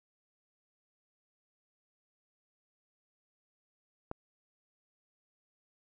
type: click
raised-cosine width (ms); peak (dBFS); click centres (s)
1; -23; 4.114
effects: none